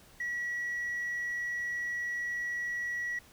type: tone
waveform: sine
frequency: 1930 Hz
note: B6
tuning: 40 cents flat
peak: -30 dBFS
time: 0.2-3.19 s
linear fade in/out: 5 ms
effects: tanh soft clip ceiling -30 dBFS + pink hiss -58 dBFS RMS until 3.32 s